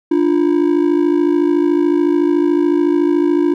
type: ring-modulated tone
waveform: triangle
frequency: 321.4 Hz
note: E4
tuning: 44 cents flat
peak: -6 dBFS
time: 0.11-3.54 s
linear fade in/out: 5 ms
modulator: 26.9 Hz
effects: none